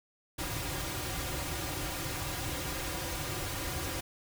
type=noise with comb filter; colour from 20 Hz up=pink; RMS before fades=-36 dBFS; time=0.38-4.01 s; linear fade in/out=10 ms; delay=4.6 ms; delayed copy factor=-0.9; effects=none